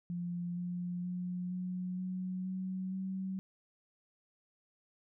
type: tone with pitch steps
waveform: sine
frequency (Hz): 174.61 / 177.05 / 179.52 / 182.02 / 184.57 / 187.14 / 189.75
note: F3 / F3 / F3 / F#3 / F#3 / F#3 / F#3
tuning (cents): 0 / +24 / +48 / -28 / -4 / +20 / +44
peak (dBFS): -35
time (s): 0.1-3.39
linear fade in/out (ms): 0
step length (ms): 470
effects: none